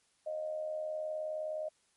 sine tone with amplitude modulation, 620 Hz, D#5, 6 cents flat, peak -32 dBFS, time 0.26-1.69 s, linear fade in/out 10 ms, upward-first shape sine, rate 79.7 Hz, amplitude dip 55%, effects white hiss -72 dBFS RMS until 1.96 s + MP3 48 kbps

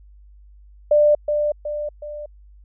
sine tone with echo, 594 Hz, D5, 20 cents sharp, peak -11 dBFS, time 0.91-1.15 s, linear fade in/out 5 ms, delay 370 ms, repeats 3, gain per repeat -6 dB, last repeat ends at 2.26 s, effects added 50 Hz sine -44 dBFS peak until 2.64 s

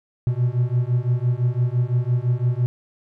triangle beating tone pair, 120 / 125.9 Hz, B2 / B2, -49 / +34 cents, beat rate 5.9 Hz, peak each -19 dBFS, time 0.27-2.66 s, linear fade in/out 0 ms, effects none

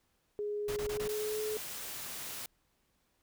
sine tone with pitch glide, 415.3 to 428.5 Hz, G#4 to A4, 0 to -46 cents, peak -33 dBFS, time 0.39-1.57 s, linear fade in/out 0 ms, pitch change +54 cents, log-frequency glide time 0.69-1.37 s
pink noise bursts, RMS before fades -41 dBFS, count 4, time 0.68-1.08 s, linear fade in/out 5 ms, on 85 ms, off 20 ms
white noise, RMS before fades -42 dBFS, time 1.09-2.46 s, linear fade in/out 2 ms
effects pink hiss -75 dBFS RMS until 3.22 s

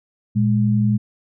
sine tone pair together, 116.54 / 207.7 Hz, A#2 / G#3, 0 / 0 cents, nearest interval minor seventh, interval 1000 cents, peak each -17 dBFS, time 0.35-0.98 s, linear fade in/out 20 ms, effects none

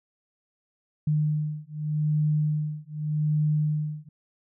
sine beating tone pair, 151.3 / 152.14 Hz, D#3 / D#3, -48 / -39 cents, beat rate 0.84 Hz, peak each -26 dBFS, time 1.07-4.09 s, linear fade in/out 5 ms, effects none

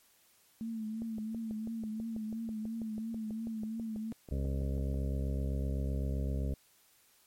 sine tone with vibrato, 221.8 Hz, A3, 14 cents sharp, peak -35 dBFS, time 0.61-4.12 s, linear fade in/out 0 ms, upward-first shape triangle, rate 2.9 Hz, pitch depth 60 cents each way
click train, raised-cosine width 2 ms, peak -33 dBFS, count 25, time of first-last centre 1.02-4.942 s, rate 6.12 Hz
harmonic tone, 67.8 Hz, C#2, 38 cents flat, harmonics 1 / 2 / 3 / 4 / 6 / 7 / 8 / 9, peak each -32 / -38 / -42 / -44 / -48 / -49 / -50 / -51 dBFS, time 4.31-6.54 s, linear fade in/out 5 ms
effects white hiss -66 dBFS RMS until 7.26 s + MP3 64 kbps

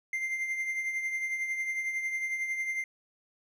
triangle tone with tremolo, 2093 Hz, C7, in tune, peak -26 dBFS, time 0.13-2.84 s, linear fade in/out 2 ms, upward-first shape triangle, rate 11 Hz, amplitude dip 55%, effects none

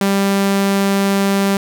sawtooth tone, 197.3 Hz, G3, 11 cents sharp, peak -9 dBFS, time 0.01-1.57 s, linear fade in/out 2 ms, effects none

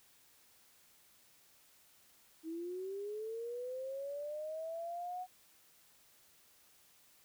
sine linear sweep, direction up, 316.7 to 740 Hz, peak -39 dBFS, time 2.43-5.27 s, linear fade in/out 50 ms, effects white hiss -66 dBFS RMS until 7.24 s

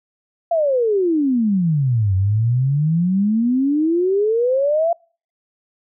sine exponential two-way sweep, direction down then up, 693 to 92.6 to 693 Hz, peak -14 dBFS, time 0.51-4.93 s, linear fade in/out 5 ms, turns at 2.15 s, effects noise-tail reverb RT60 0.4 s tail -26 dB re dry

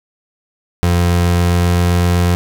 30% pulse tone with pitch glide, 87.31 to 88.02 Hz, F2 to F2, 0 to +14 cents, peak -8 dBFS, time 0.83-2.35 s, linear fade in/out 0 ms, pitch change +14 cents, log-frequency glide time 1.23-2.15 s, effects none

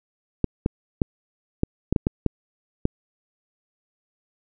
clicks, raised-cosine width 3 ms, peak -6 dBFS, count 9, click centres 0.443 / 0.661 / 1.018 / 1.634 / 1.926 / 1.962 / 2.069 / 2.263 / 2.854 s, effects none

